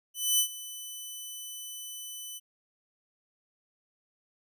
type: tone with ADSR envelope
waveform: 10% pulse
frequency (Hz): 3000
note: F#7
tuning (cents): +23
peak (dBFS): -13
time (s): 0.14-2.4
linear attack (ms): 250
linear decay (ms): 86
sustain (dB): -18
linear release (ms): 31
effects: none